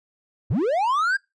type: linear sweep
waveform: triangle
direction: up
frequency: 77.3 to 1633 Hz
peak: -17 dBFS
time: 0.5-1.17 s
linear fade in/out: 10 ms
effects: noise-tail reverb RT60 0.2 s tail -22 dB re dry + resampled to 22050 Hz